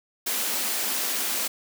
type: high-pass noise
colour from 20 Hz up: white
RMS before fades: -27 dBFS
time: 0.26-1.48 s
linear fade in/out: 10 ms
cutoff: 190 Hz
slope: 96 dB/octave
effects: none